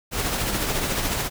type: noise with tremolo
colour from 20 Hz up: pink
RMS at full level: -23 dBFS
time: 0.11-1.3 s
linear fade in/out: 50 ms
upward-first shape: triangle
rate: 14 Hz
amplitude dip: 45%
effects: none